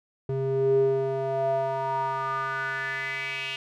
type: tone with band-pass filter sweep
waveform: square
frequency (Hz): 134.3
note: C3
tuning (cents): +46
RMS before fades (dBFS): -27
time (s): 0.29-3.56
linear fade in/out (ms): 2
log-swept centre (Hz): 290 to 2800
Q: 5.4
effects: none